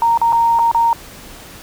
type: tone with dropouts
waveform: sine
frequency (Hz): 927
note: A#5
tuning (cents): -10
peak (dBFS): -10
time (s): 0.02-0.93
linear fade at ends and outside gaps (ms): 1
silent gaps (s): 0.175-0.215 / 0.324-0.329 / 0.589-0.593 / 0.714-0.747
effects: pink hiss -37 dBFS RMS until 1.62 s